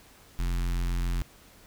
square tone with notch filter, 43.65 Hz, F1, in tune, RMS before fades -28 dBFS, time 0.39-1.22 s, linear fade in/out 0 ms, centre 550 Hz, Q 0.62, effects pink hiss -55 dBFS RMS until 1.66 s

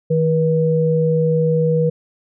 sine tone pair together, 158.91 / 483.4 Hz, D#3 / B4, +37 / -37 cents, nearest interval octave + perfect fifth, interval 1926 cents, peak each -16 dBFS, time 0.1-1.9 s, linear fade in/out 10 ms, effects none

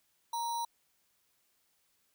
sine tone with sample-and-hold, 934 Hz, A#5, 3 cents sharp, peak -32 dBFS, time 0.33-0.65 s, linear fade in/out 5 ms, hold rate 4900 Hz, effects white hiss -74 dBFS RMS until 2.14 s

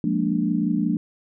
sine chord, Bb dominant seventh, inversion second, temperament equal with one note detuned, 176.34 / 207.7 / 233.1 / 293.7 Hz, F3 / Ab3 / Bb3 / D4, +17 / 0 / 0 / 0 cents, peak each -25 dBFS, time 0.04-0.97 s, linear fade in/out 2 ms, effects none

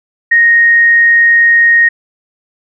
sine tone, 1864.7 Hz, A#6, in tune, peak -4 dBFS, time 0.31-1.89 s, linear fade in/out 10 ms, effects none

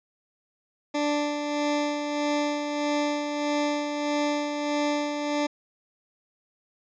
20% pulse tone with tremolo, 293.7 Hz, D4, in tune, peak -18 dBFS, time 0.94-5.47 s, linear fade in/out 10 ms, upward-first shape sine, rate 1.6 Hz, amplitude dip 45%, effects resampled to 16000 Hz

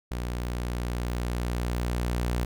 sawtooth tone with level ramp, 60.1 Hz, B1, 46 cents flat, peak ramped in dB -26 to -21 dBFS, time 0.11-2.45 s, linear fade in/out 5 ms, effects none

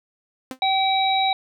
sawtooth tone with exponential decay, 259.6 Hz, C4, 13 cents flat, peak -22 dBFS, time 0.51-0.59 s, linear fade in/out 1 ms, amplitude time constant 17 ms
harmonic tone, 769 Hz, G5, 33 cents flat, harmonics 1 / 3 / 5, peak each -19 / -27 / -23 dBFS, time 0.62-1.33 s, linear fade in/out 2 ms
effects none

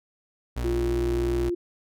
35% pulse tone with pitch glide, 60.4 to 61.38 Hz, B1 to B1, -38 to -10 cents, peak -25 dBFS, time 0.56-1.5 s, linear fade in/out 10 ms, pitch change +28 cents, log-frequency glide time 0.79-1.06 s
sine tone, 349.2 Hz, F4, in tune, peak -24 dBFS, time 0.64-1.55 s, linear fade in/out 10 ms
effects none

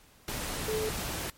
sine tone in noise, 433.6 Hz, A4, 25 cents flat, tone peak -29 dBFS, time 0.68-0.89 s, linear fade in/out 2 ms, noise pink, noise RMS -35 dBFS, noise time 0.28-1.3 s, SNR +3 dB, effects pink hiss -59 dBFS RMS until 1.37 s + MP3 64 kbps

